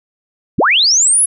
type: linear sweep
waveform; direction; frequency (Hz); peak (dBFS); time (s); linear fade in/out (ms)
sine; up; 54.4 to 10960; -8; 0.58-1.26; 10
effects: none